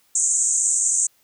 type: band-pass noise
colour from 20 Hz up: pink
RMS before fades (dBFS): -20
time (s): 0.15-1.07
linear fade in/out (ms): 5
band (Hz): 6500 to 8500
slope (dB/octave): 96
effects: white hiss -61 dBFS RMS until 1.23 s